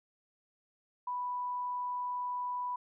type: tone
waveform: sine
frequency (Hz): 987.8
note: B5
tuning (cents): 0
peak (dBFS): -33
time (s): 1.07-2.76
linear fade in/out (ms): 5
effects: none